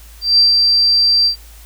sine tone with ADSR envelope, 4700 Hz, D8, 1 cent sharp, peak -6 dBFS, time 0.21-1.36 s, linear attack 170 ms, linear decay 140 ms, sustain -3 dB, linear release 100 ms, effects added 55 Hz sine -37 dBFS peak until 1.65 s + white hiss -44 dBFS RMS until 1.65 s

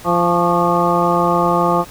harmonic tone with a mistuned harmonic, 173.1 Hz, F3, 15 cents flat, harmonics 1 / 2 / 3 / 4 / 5 / 6 / 7, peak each -20 / -20 / -20 / -20 / -20 / -20 / -20 dBFS, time 0.04-1.85 s, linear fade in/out 50 ms, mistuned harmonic 6, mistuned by +94 cents, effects pink hiss -38 dBFS RMS until 1.9 s

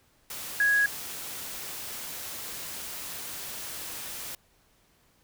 sine tone in noise, 1661.2 Hz, G#6, in tune, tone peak -20 dBFS, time 0.6-0.86 s, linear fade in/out 2 ms, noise white, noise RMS -38 dBFS, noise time 0.3-4.35 s, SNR +15 dB, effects pink hiss -65 dBFS RMS until 5.23 s

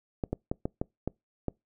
clicks, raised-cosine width 2 ms, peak -16 dBFS, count 7, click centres 0.238 / 0.33 / 0.515 / 0.655 / 0.815 / 1.076 / 1.483 s, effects noise-tail reverb RT60 0.2 s tail -26 dB re dry

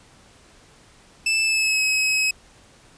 sawtooth tone with pitch glide, 2637 to 2556 Hz, E7 to D#7, 0 to +46 cents, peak -15 dBFS, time 1.26-2.31 s, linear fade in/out 5 ms, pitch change -54 cents, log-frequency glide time 1.43-1.82 s, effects pink hiss -52 dBFS RMS until 2.97 s + resampled to 22050 Hz

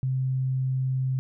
sine tone, 130.81 Hz, C3, in tune, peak -23 dBFS, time 0.03-1.19 s, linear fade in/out 0 ms, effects none

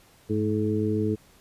harmonic tone with a mistuned harmonic, 107.2 Hz, A2, 45 cents flat, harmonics 1 / 2 / 3 / 4, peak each -28 / -28 / -28 / -28 dBFS, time 0.29-1.16 s, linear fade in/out 20 ms, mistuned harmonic 1, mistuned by -63 cents, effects pink hiss -57 dBFS RMS until 1.4 s + resampled to 32000 Hz

